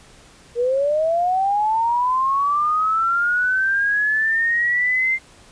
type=linear sweep; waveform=sine; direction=up; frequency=466.2 to 2100 Hz; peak=-16 dBFS; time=0.55-5.19 s; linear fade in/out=50 ms; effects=pink hiss -48 dBFS RMS until 5.51 s + resampled to 22050 Hz